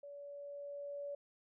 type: tone with level ramp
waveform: sine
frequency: 571 Hz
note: D5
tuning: 49 cents flat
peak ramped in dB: -48 to -40 dBFS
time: 0.03-1.15 s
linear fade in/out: 5 ms
effects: none